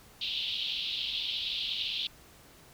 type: band-pass noise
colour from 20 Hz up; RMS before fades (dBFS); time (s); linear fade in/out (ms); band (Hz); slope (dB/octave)
white; -34; 0.21-2.07; 2; 2900 to 3900; 48
effects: pink hiss -56 dBFS RMS until 2.73 s